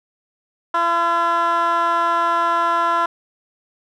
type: tone with band-pass filter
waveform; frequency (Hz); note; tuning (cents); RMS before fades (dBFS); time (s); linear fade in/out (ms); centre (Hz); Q
15% pulse; 339.3; F4; -50; -18; 0.74-3.06; 5; 1200; 2.6
effects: none